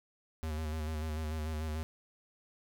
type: tone with vibrato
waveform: square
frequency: 77.9 Hz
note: D#2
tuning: 3 cents sharp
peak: -35 dBFS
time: 0.43-1.83 s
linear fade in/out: 0 ms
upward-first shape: square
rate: 6.8 Hz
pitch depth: 35 cents each way
effects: none